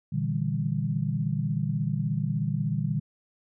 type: chord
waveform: sine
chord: E half-diminished seventh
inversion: second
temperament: just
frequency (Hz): 118.67 / 148.33 / 164.81 / 197.78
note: Bb2 / D3 / E3 / G3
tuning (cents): +31 / +18 / 0 / +16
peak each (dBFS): -31 / -28 / -32 / -32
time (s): 0.12-3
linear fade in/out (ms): 10
effects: none